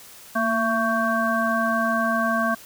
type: harmonic tone with a mistuned harmonic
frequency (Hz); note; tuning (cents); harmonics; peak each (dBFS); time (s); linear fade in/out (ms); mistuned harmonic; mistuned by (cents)
223.7; A3; +29; 1 / 3 / 5 / 7; -25 / -25 / -25 / -25; 0.35-2.55; 10; 1; +47
effects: white hiss -45 dBFS RMS until 2.65 s